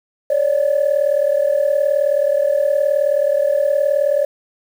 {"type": "tone pair together", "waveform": "sine", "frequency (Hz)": [554.4, 593.4], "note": ["C#5", "D5"], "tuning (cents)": [0, 18], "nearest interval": "minor second", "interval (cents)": 118, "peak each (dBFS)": -15, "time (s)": [0.3, 4.25], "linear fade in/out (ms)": 5, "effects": ["tanh soft clip ceiling -8 dBFS", "7-bit"]}